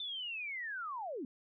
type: linear sweep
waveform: sine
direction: down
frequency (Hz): 3578 to 229.4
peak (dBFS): -38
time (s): 0-1.25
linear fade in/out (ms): 2
effects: none